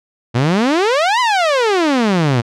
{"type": "exponential two-way sweep", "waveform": "sawtooth", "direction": "up then down", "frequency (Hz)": [112.5, 1030, 112.5], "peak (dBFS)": -8, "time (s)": [0.34, 2.42], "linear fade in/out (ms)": 20, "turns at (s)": 1.2, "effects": ["low-pass 5000 Hz 12 dB/octave"]}